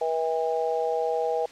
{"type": "harmonic tone", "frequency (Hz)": 161.4, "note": "E3", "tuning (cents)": -36, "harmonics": [3, 4, 5], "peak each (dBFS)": [-26, -29, -29], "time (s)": [0.01, 1.46], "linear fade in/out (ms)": 5, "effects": ["white hiss -48 dBFS RMS until 1.51 s", "low-pass 5000 Hz 12 dB/octave"]}